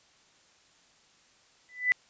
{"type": "tone with exponential growth", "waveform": "sine", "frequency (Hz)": 1993, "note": "B6", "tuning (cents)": 15, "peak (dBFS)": -17, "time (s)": [1.69, 1.92], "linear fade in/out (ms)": 0, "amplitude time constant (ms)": 50, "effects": ["white hiss -62 dBFS RMS until 2.09 s", "resampled to 16000 Hz"]}